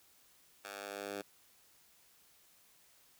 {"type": "tone with high-pass filter sweep", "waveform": "10% pulse", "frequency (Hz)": 100.5, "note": "G2", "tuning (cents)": 44, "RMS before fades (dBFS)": -44, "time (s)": [0.64, 1.22], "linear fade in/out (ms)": 10, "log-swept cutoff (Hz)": [970, 320], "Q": 0.94, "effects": ["white hiss -66 dBFS RMS until 3.19 s"]}